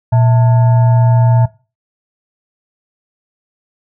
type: tone with frequency modulation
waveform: sine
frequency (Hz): 118.7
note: A#2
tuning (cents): +32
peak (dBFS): -7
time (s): 0.12-1.46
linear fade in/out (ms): 10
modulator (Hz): 774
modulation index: 0.44
effects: noise-tail reverb RT60 0.3 s tail -18 dB re dry